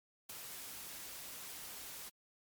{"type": "noise with ADSR envelope", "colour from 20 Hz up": "white", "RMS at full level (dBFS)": -44, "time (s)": [0.29, 2.1], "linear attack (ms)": 8, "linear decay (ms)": 7, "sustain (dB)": -4, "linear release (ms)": 21, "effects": ["MP3 96 kbps"]}